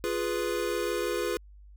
square chord, F diminished, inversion none, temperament equal, 349.2 / 415.3 / 493.9 Hz, F4 / Ab4 / Cb5, 0 / 0 / 0 cents, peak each -33 dBFS, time 0.04-1.37 s, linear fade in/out 0 ms, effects added 50 Hz sine -48 dBFS peak until 1.76 s

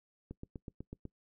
click train, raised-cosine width 3 ms, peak -30 dBFS, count 7, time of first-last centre 0.31-1.053 s, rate 8.07 Hz, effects noise-tail reverb RT60 0.1 s tail -22 dB re dry

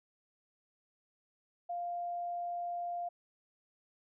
sine tone, 698.5 Hz, F5, in tune, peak -35 dBFS, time 1.69-3.09 s, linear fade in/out 10 ms, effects none

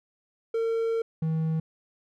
triangle tone pair in turn, 454.9 / 159.91 Hz, A#4 / D#3, -42 / +48 cents, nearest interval octave + tritone, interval 1810 cents, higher first, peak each -22 dBFS, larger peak neither, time 0.54-1.02 / 1.22-1.6 s, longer first, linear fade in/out 5 ms, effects none

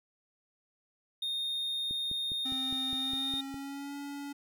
triangle tone, 3682 Hz, A#7, 22 cents flat, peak -30 dBFS, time 1.22-3.41 s, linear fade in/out 5 ms
click train, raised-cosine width 3 ms, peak -32 dBFS, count 9, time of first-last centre 1.91-3.543 s, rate 4.9 Hz
square tone with pitch glide, 261.6 to 283.6 Hz, C4 to C#4, 0 to +40 cents, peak -39 dBFS, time 2.45-4.33 s, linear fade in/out 10 ms, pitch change +140 cents, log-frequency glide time 2.95-3.95 s
effects none

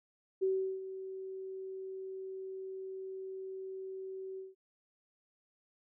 sine tone with ADSR envelope, 380.7 Hz, F#4, 49 cents sharp, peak -27 dBFS, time 0.41-4.55 s, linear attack 21 ms, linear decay 370 ms, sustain -13 dB, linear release 170 ms, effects none

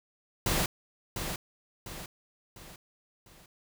pink noise with echo, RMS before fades -28 dBFS, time 0.46-0.66 s, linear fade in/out 2 ms, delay 700 ms, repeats 4, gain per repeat -7 dB, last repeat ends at 3.46 s, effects none

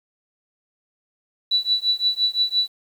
sine tone with tremolo, 3951 Hz, B7, in tune, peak -14 dBFS, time 1.51-2.68 s, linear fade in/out 5 ms, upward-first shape triangle, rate 5.8 Hz, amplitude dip 100%, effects 8-bit

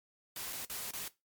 white noise with dropouts, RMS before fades -41 dBFS, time 0.36-1.08 s, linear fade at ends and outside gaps 1 ms, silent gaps 0.526-0.529 / 0.65-0.698 / 0.909-0.935 s, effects noise-tail reverb RT60 0.2 s tail -17 dB re dry + MP3 96 kbps

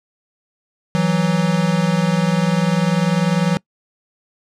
square tone pair together, 164.81 / 184.99 Hz, E3 / F#3, 0 / 0 cents, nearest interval major second, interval 200 cents, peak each -18 dBFS, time 0.95-3.57 s, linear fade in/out 0 ms, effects noise-tail reverb RT60 0.1 s tail -24 dB re dry + low-pass 7000 Hz 12 dB/octave

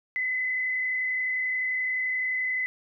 sine tone with frequency modulation, 2023 Hz, B6, 41 cents sharp, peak -25 dBFS, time 0.16-2.66 s, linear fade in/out 0 ms, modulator 31.5 Hz, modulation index 0.93, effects none

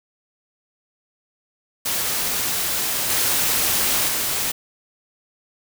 white noise with level steps, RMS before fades -23 / -20 / -23 dBFS, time 1.85-4.52 s, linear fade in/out 10 ms, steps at 3.1 / 4.08 s, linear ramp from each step 2 ms, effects none

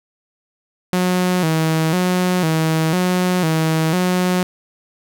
sawtooth tone with vibrato, 170.4 Hz, F3, 42 cents flat, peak -11 dBFS, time 0.93-4.43 s, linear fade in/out 0 ms, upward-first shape square, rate 1 Hz, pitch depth 110 cents each way, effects none

